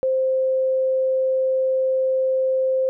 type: tone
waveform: sine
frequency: 523.3 Hz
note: C5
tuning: in tune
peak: -17 dBFS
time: 0.03-2.89 s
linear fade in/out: 0 ms
effects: none